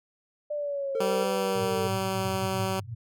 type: exponential sweep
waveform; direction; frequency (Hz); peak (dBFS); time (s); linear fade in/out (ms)
sine; down; 597 to 444; -28; 0.5-1.88; 10
type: tone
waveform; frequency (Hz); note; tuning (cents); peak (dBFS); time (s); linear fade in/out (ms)
triangle; 454.6; A#4; -43; -26; 0.95-1.24; 2
type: tone with pitch glide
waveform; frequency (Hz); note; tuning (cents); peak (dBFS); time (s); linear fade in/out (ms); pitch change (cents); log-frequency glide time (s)
10% pulse; 193.4 to 190.52; G3 to G3; -23 to -49; -19; 1-2.8; 5; -26; 1.18-2.44
type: band-pass noise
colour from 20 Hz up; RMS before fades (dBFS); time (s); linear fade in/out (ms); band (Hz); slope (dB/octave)
pink; -36; 1.55-2.95; 10; 100 to 120; 96
effects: none